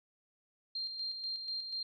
sine tone with tremolo, 4186 Hz, C8, in tune, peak -35 dBFS, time 0.75-1.83 s, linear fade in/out 5 ms, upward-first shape square, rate 4.1 Hz, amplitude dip 45%, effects none

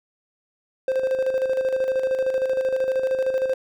triangle tone with tremolo, 523.3 Hz, C5, in tune, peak -16 dBFS, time 0.88-3.54 s, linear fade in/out 2 ms, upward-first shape square, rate 13 Hz, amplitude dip 50%, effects none

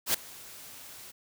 white noise with ADSR envelope, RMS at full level -24 dBFS, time 0.06-1.12 s, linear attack 83 ms, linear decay 3 ms, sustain -23 dB, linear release 17 ms, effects none

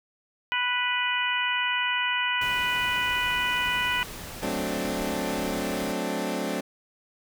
harmonic tone, 493.3 Hz, B4, 2 cents flat, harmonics 2 / 3 / 4 / 5 / 6, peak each -30 / -30 / -30 / -30 / -30 dBFS, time 0.52-4.03 s, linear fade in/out 0 ms
pink noise, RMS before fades -39 dBFS, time 2.41-5.92 s, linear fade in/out 5 ms
20% pulse chord, D dominant seventh, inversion first, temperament equal, 185 / 220 / 261.6 / 293.7 Hz, F#3 / A3 / C4 / D4, 0 / 0 / 0 / 0 cents, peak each -28 dBFS, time 4.42-6.61 s, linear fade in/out 10 ms
effects none

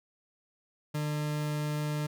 40% pulse tone, 149.8 Hz, D3, 35 cents sharp, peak -29 dBFS, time 0.94-2.07 s, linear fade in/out 10 ms, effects none

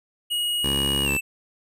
square tone with pitch glide, 2892 to 2652 Hz, F#7 to E7, -40 to +10 cents, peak -23 dBFS, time 0.3-1.21 s, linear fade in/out 20 ms, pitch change -150 cents, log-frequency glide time 1.04-1.1 s
10% pulse tone, 69.3 Hz, C#2, in tune, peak -17 dBFS, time 0.63-1.18 s, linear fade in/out 20 ms
effects none

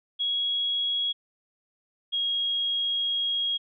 sine tone pair in turn, 3322 / 3282 Hz, G#7 / G#7, 0 / -21 cents, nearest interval unison, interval 21 cents, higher first, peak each -24 dBFS, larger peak neither, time 0.19-1.13 / 2.12-3.58 s, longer second, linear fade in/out 20 ms, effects none

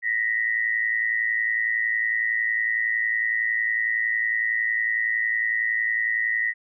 sine tone pair together, 1864.6 / 1975.5 Hz, A#6 / B6, 0 / 0 cents, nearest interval minor second, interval 100 cents, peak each -24 dBFS, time 0.02-6.54 s, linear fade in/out 50 ms, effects none

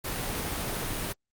pink noise, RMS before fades -32 dBFS, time 0.04-1.13 s, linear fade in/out 10 ms, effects Opus 32 kbps

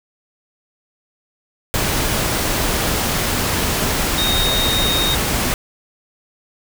sine tone in noise, 3719 Hz, A#7, 5 cents flat, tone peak -18 dBFS, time 4.18-5.15 s, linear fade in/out 0 ms, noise pink, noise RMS -19 dBFS, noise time 1.74-5.54 s, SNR -2 dB, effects none

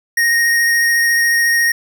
square tone with vibrato, 1864.7 Hz, A#6, in tune, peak -12 dBFS, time 0.17-1.72 s, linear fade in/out 5 ms, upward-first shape sine, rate 14 Hz, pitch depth 10 cents each way, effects none

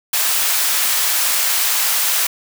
white high-pass noise, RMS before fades -17 dBFS, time 0.13-2.27 s, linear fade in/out 5 ms, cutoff 800 Hz, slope 12 dB/octave, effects none

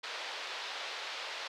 white band-pass noise, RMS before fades -41 dBFS, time 0.03-1.48 s, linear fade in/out 10 ms, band 470 to 4300 Hz, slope 24 dB/octave, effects none

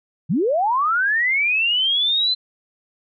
sine linear sweep, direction up, 126.8 to 4091 Hz, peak -16 dBFS, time 0.29-2.35 s, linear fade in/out 20 ms, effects none

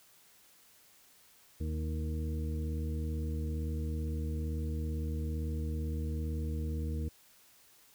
harmonic tone with a mistuned harmonic, 77.78 Hz, D#2, in tune, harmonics 1 / 2 / 3 / 4 / 6, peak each -33 / -42 / -43 / -45 / -47 dBFS, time 1.6-7.09 s, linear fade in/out 10 ms, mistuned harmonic 4, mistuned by +19 cents, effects white hiss -62 dBFS RMS until 7.94 s

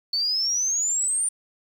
sine exponential sweep, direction up, 4445 to 9220 Hz, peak -21 dBFS, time 0.13-1.29 s, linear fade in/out 5 ms, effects 8-bit

